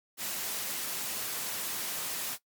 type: high-pass noise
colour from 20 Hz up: white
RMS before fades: -35 dBFS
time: 0.17-2.38 s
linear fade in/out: 50 ms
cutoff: 130 Hz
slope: 12 dB/octave
effects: noise-tail reverb RT60 0.1 s tail -18 dB re dry + MP3 96 kbps